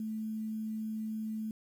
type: tone with quantisation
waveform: sine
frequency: 218.3 Hz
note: A3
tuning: 13 cents flat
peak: -34 dBFS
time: 0-1.51 s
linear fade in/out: 2 ms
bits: 10
effects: none